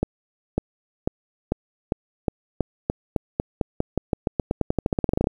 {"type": "accelerating click train", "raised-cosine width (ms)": 2, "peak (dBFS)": -7, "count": 30, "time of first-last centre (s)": [0.03, 5.271], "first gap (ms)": 550, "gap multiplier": 0.9, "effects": ["8-bit"]}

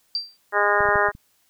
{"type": "tone with exponential decay", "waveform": "sine", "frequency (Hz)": 4699, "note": "D8", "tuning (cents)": 0, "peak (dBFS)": -19, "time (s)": [0.15, 0.37], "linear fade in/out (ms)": 1, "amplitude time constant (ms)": 47}
{"type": "harmonic tone", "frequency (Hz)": 205.1, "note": "G#3", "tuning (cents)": -21, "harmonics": [2, 3, 4, 5, 6, 7, 8, 9], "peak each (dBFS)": [-25, -25, -25, -25, -25, -25, -25, -25], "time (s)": [0.52, 1.12], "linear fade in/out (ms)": 50}
{"type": "clicks", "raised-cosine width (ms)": 5, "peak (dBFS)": [-22, -29, -24, -19, -28, -29], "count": 6, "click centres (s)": [0.806, 0.855, 0.888, 0.957, 1.087, 1.151]}
{"effects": ["white hiss -64 dBFS RMS until 1.49 s"]}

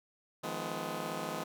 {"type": "chord", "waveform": "10% pulse", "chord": "F half-diminished seventh", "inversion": "third", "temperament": "just", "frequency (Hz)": [157.15, 174.61, 209.5, 251.4], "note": ["Eb3", "F3", "Ab3", "Cb4"], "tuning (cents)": [18, 0, 15, 31], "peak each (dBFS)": -34, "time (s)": [0.43, 1.44], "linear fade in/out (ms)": 10, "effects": []}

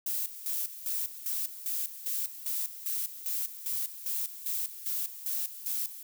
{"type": "noise with tremolo", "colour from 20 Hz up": "violet", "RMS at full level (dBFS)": -32, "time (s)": [0.06, 6.03], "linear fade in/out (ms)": 5, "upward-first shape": "square", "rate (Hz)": 2.5, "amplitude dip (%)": 75, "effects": []}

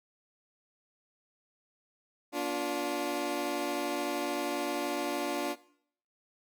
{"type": "tone cluster", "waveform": "20% pulse", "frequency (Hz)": [240.5, 290.7, 354.2], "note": ["B3", "D4", "F4"], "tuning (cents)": [-46, -18, 24], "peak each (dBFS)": [-37, -28, -30], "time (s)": [2.32, 5.56], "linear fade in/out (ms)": 50, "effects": ["noise-tail reverb RT60 0.6 s tail -18 dB re dry"]}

